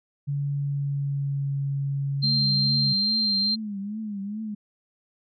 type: tone with pitch glide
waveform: sine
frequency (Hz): 142 to 139.32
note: C#3 to C#3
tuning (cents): +42 to +9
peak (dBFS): -24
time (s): 0.27-2.94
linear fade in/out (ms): 20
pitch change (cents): -33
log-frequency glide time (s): 0.52-1.52
type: tone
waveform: sine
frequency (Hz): 4162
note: C8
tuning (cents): -10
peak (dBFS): -21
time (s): 2.22-3.56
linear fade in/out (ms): 20
type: tone with vibrato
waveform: sine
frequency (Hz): 207.7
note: G#3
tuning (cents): 0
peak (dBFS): -29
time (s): 2.23-4.55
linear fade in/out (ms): 10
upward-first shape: triangle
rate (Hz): 2.4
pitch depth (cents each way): 120
effects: none